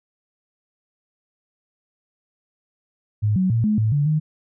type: tone with pitch steps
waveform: sine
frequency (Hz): 105.5 / 186.4 / 114.7 / 212.7 / 109.4 / 144.7 / 154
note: G#2 / F#3 / A#2 / G#3 / A2 / D3 / D#3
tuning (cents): +28 / +13 / -28 / +42 / -9 / -25 / -17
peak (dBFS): -16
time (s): 3.22-4.2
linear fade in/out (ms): 20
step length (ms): 140
effects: none